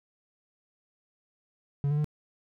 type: tone with pitch steps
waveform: triangle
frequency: 141.9 / 147.5 / 150.3 Hz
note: C#3 / D3 / D3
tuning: +41 / +8 / +40 cents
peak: -22 dBFS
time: 1.84-2.044 s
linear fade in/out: 0 ms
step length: 68 ms
effects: none